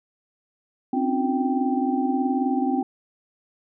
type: tone cluster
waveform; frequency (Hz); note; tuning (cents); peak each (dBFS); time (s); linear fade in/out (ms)
sine; 260 / 278.8 / 303.6 / 357.9 / 782; C4 / C#4 / D#4 / F4 / G5; -11 / +10 / -42 / +42 / -4; -23 / -27 / -31 / -31 / -27; 0.93-2.83; 5
effects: none